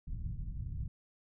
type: low-pass noise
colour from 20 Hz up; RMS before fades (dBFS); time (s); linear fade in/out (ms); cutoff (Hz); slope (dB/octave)
pink; -39; 0.07-0.88; 5; 150; 24
effects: none